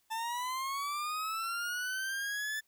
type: linear sweep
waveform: 40% pulse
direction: up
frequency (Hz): 881 to 1753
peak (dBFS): -33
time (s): 0.1-2.61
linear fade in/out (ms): 20
effects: white hiss -73 dBFS RMS until 2.67 s